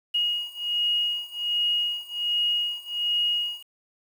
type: beating tone pair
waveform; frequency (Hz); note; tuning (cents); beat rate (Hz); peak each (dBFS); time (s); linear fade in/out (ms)
sine; 2878 / 2879.3; F#7 / F#7; -49 / -48; 1.3; -26 / -27; 0.14-3.63; 10
effects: 8-bit